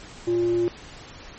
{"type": "tone with band-pass filter", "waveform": "square", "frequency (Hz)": 116.54, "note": "A#2", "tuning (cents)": 0, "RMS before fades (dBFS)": -22, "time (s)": [0.27, 0.68], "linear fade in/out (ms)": 0, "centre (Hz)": 350, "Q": 7.8, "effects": ["pink hiss -43 dBFS RMS until 1.38 s", "MP3 32 kbps"]}